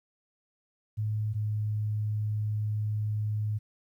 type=tone pair in turn; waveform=sine; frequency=107.2 / 106.34 Hz; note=A2 / G#2; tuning=-45 / +41 cents; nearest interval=unison; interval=14 cents; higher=first; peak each=-27 dBFS; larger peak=neither; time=0.97-1.34 / 1.34-3.59 s; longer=second; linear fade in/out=20 ms; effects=11-bit